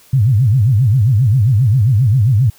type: tone with vibrato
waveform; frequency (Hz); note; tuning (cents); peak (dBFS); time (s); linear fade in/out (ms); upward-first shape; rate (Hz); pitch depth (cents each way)
sine; 116.54; A#2; 0; -8; 0.13-2.5; 5; sine; 7.5; 290
effects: white hiss -47 dBFS RMS until 2.58 s